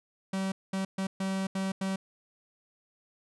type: tone bursts at uneven times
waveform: 45% pulse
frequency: 191.9 Hz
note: G3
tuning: 37 cents flat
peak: -29 dBFS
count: 6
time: 0.33-0.52 / 0.73-0.85 / 0.98-1.07 / 1.2-1.47 / 1.55-1.72 / 1.81-1.96 s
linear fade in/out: 5 ms
effects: resampled to 24000 Hz